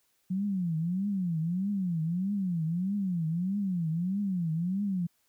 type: tone with vibrato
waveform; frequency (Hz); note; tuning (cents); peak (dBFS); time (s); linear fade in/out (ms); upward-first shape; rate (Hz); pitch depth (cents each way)
sine; 180; F#3; -47; -27; 0.3-5.07; 10; triangle; 1.6; 250
effects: white hiss -72 dBFS RMS until 5.28 s